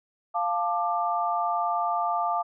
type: chord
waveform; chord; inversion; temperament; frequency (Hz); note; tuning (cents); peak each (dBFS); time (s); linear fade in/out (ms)
sine; D minor; first; equal with one note detuned; 698.5 / 880 / 1185.6; F5 / A5 / D6; 0 / 0 / +16; -27 / -29 / -28; 0.34-2.43; 20
effects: none

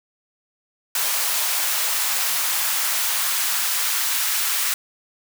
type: noise with high-pass filter sweep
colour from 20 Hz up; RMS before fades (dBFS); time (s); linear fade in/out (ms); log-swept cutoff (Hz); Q
white; -22; 0.95-4.74; 2; 770 to 1200; 1
effects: none

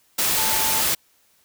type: tone in noise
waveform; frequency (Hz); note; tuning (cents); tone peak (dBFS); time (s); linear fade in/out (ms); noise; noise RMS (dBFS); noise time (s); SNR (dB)
sine; 880; A5; 0; -28; 0.37-0.82; 10; white; -21; 0.18-0.95; -10
effects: white hiss -61 dBFS RMS until 1.44 s

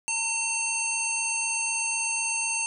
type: harmonic tone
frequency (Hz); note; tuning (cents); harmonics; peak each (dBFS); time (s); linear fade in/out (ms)
904; A5; +47; 1 / 3 / 5 / 7 / 9 / 10; -36 / -29 / -41 / -31 / -32 / -35; 0.08-2.66; 0
effects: none

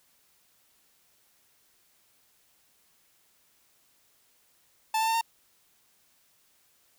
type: tone with pitch steps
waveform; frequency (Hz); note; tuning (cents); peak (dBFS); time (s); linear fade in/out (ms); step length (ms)
45% pulse; 880 / 891.3 / 902.7 / 914.2; A5 / A5 / A5 / A#5; 0 / +22 / +44 / -34; -24; 4.94-5.212; 5; 68
effects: white hiss -66 dBFS RMS until 6.98 s

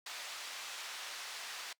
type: band-pass noise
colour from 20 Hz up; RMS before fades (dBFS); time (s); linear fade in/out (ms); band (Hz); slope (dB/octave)
white; -45; 0.06-1.73; 5; 800 to 4900; 12
effects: noise-tail reverb RT60 0.1 s tail -22 dB re dry

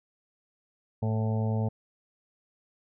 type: harmonic tone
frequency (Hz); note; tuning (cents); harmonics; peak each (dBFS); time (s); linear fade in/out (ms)
110; A2; 0; 1 / 2 / 4 / 5 / 6 / 7 / 8; -26 / -32 / -38 / -40 / -42 / -43 / -44; 1.02-1.69; 10
effects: none

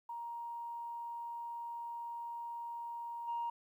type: tone with level steps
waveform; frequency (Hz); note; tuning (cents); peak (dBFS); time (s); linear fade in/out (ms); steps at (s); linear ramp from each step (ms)
sine; 939; A#5; +12; -40 / -34; 0.09-3.5; 5; 3.27; 20
effects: tanh soft clip ceiling -31 dBFS + 12-bit

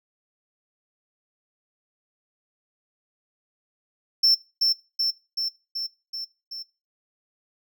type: tone with echo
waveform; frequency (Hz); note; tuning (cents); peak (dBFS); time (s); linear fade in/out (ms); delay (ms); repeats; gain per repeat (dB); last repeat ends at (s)
triangle; 5370; E8; +31; -13; 4.23-4.35; 10; 380; 6; -3; 6.63
effects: noise-tail reverb RT60 0.3 s tail -22 dB re dry

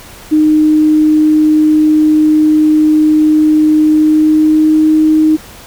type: tone with pitch glide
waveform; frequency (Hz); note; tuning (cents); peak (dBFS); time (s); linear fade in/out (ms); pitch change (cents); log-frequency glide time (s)
sine; 307.6 to 311.4; D#4 to D#4; -20 to +2; -5; 0.31-5.37; 20; +22; 3.82-4.95
effects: pink hiss -34 dBFS RMS until 5.66 s

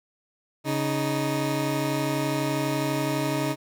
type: tone pair together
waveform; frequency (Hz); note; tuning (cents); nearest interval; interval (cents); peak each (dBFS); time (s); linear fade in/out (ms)
20% pulse; 139.54 / 311.1; C#3 / D#4; +12 / 0; octave + major second; 1388; -22; 0.64-3.56; 50
effects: none

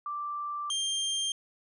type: tone pair in turn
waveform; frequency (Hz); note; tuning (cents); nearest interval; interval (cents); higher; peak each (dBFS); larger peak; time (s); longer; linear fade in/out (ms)
sine / sawtooth; 1174.7 / 3183; D6 / G7; 0 / +26; octave + perfect fourth; 1726; second; -32 / -25; second; 0.06-0.7 / 0.7-1.32; first; 2
effects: resampled to 24000 Hz

